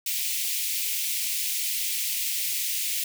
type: high-pass noise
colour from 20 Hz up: white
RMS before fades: -28 dBFS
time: 0.06-3.04 s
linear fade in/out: 5 ms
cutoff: 2100 Hz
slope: 48 dB/octave
effects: none